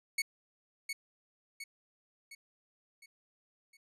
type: tone with echo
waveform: sawtooth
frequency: 2217 Hz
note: C#7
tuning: in tune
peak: -26 dBFS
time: 0.18-0.22 s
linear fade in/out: 5 ms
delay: 710 ms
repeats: 5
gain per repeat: -6 dB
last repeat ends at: 3.77 s
effects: resampled to 32000 Hz